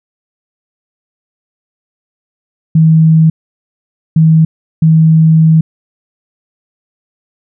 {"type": "tone bursts at uneven times", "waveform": "sine", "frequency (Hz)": 160, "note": "D#3", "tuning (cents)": 49, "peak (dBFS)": -3, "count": 3, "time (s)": [[2.75, 3.3], [4.16, 4.45], [4.82, 5.61]], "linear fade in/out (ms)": 5, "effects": []}